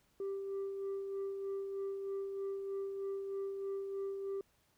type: tone with tremolo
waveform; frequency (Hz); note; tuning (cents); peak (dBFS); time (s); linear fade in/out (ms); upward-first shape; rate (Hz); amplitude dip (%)
sine; 392.5; G4; +2; -33; 0.2-4.41; 2; sine; 3.2; 45
effects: tanh soft clip ceiling -35 dBFS + pink hiss -73 dBFS RMS until 4.77 s